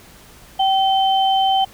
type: tone pair together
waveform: sine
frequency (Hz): 771 / 3084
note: G5 / G7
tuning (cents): -29 / -29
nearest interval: 2 octaves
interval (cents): 2400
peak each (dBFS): -14 / -21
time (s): 0.59-1.65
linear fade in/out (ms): 10
effects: pink hiss -45 dBFS RMS until 1.73 s